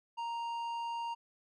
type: tone with low-pass filter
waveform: square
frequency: 932.3 Hz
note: A#5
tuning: in tune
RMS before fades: -38 dBFS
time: 0.17-1.15 s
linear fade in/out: 20 ms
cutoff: 3400 Hz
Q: 0.52
effects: none